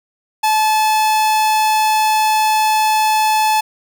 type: tone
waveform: 45% pulse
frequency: 865 Hz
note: A5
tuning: 30 cents flat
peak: -12 dBFS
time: 0.43-3.61 s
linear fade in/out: 10 ms
effects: none